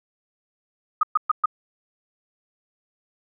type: tone bursts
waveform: sine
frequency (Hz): 1244.5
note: D#6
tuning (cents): 0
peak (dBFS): -14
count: 4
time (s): 1.01-1.458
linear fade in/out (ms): 5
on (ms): 22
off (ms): 120
effects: none